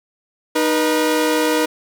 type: tone pair together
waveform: sawtooth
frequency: 308.3 / 483.2 Hz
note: D#4 / B4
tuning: -16 / -38 cents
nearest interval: minor sixth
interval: 778 cents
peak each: -14 dBFS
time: 0.55-1.66 s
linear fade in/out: 10 ms
effects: none